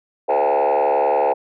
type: tone with frequency modulation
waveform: sine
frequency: 659.3 Hz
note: E5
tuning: in tune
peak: -12 dBFS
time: 0.28-1.34 s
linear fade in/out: 20 ms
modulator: 71.3 Hz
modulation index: 3.2
effects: tanh soft clip ceiling -13 dBFS